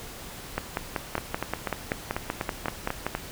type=two click trains; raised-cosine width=0.5 ms; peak=-12 / -11 dBFS; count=9 / 14; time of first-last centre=1.18-3.15 / 0.58-3.066 s; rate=4.06 / 5.23 Hz; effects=pink hiss -41 dBFS RMS until 3.31 s